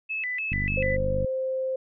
sine tone with vibrato, 2277 Hz, C#7, 46 cents sharp, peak -27 dBFS, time 0.09-0.97 s, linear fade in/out 20 ms, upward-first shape square, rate 3.4 Hz, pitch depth 230 cents each way
click train, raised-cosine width 5 ms, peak -18 dBFS, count 37, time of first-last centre 0.52-1.246 s, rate 49.6 Hz
sine tone, 523.3 Hz, C5, in tune, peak -25 dBFS, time 0.77-1.76 s, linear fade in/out 5 ms
effects none

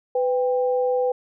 sine tone pair together, 500 / 793.2 Hz, B4 / G5, +21 / +20 cents, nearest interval minor sixth, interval 799 cents, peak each -19 / -27 dBFS, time 0.15-1.12 s, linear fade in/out 5 ms, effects none

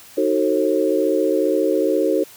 sine chord, D# diminished seventh, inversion none, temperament just, 311.1 / 373.4 / 448 / 537.6 Hz, D#4 / F#4 / A4 / C5, 0 / +16 / +31 / +47 cents, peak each -21 dBFS, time 0.17-2.24 s, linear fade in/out 10 ms, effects white hiss -44 dBFS RMS until 2.36 s + high-pass 60 Hz 12 dB/octave

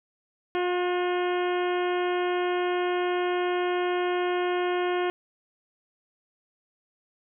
harmonic tone with a mistuned harmonic, 357.3 Hz, F4, 40 cents sharp, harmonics 1 / 2 / 3 / 4 / 5 / 6 / 7 / 8 / 9, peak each -25 / -31 / -35 / -37 / -39 / -41 / -42 / -43 / -44 dBFS, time 0.55-5.1 s, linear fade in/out 0 ms, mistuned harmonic 4, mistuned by +24 cents, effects none

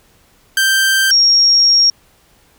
sawtooth / sine tone pair in turn, 1568 / 5578 Hz, G6 / F8, 0 / -3 cents, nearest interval octave + minor seventh, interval 2197 cents, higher second, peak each -7 dBFS, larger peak neither, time 0.57-1.11 / 1.11-1.9 s, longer second, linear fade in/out 2 ms, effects pink hiss -52 dBFS RMS until 2.58 s

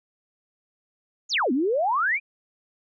sine exponential two-way sweep, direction down then up, 7290 to 238 to 2508 Hz, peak -20 dBFS, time 1.29-2.2 s, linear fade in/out 50 ms, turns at 1.52 s, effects none

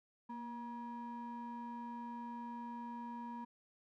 triangle ring-modulated tone, 360 Hz, F#4, 47 cents flat, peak -38 dBFS, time 0.29-3.45 s, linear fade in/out 10 ms, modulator 595 Hz, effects none

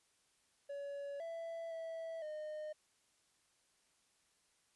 triangle tone with pitch steps, 565 / 664 / 655 / 612 Hz, C#5 / E5 / E5 / D#5, +33 / +12 / -11 / -29 cents, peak -40 dBFS, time 0.69-2.73 s, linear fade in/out 10 ms, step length 510 ms, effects white hiss -75 dBFS RMS until 4.75 s + resampled to 24000 Hz

